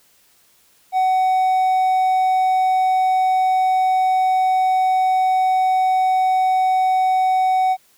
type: tone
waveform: triangle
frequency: 750 Hz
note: F#5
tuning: 23 cents sharp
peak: -12 dBFS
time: 0.92-7.77 s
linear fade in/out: 50 ms
effects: white hiss -56 dBFS RMS until 7.97 s

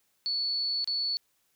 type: tone with dropouts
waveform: sine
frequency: 4435 Hz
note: C#8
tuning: in tune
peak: -27 dBFS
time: 0.26-1.17 s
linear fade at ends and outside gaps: 0 ms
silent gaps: 0.844-0.875 s
effects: white hiss -72 dBFS RMS until 1.55 s

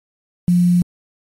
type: tone with quantisation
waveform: sine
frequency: 176.5 Hz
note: F3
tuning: 19 cents sharp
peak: -10 dBFS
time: 0.48-0.82 s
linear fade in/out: 0 ms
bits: 6
effects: MP3 64 kbps

